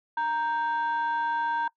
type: tone pair together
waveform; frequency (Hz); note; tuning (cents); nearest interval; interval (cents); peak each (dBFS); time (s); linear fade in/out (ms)
sine; 932.3 / 1568; A#5 / G6; 0 / 0; major sixth; 900; -24 / -30; 0.17-1.68; 5
effects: noise-tail reverb RT60 0.1 s tail -23 dB re dry + tanh soft clip ceiling -21 dBFS